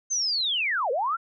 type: linear two-way sweep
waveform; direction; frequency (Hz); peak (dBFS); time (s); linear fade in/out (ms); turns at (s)
sine; down then up; 6330 to 454.1 to 1414; -23; 0.1-1.17; 20; 0.91
effects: none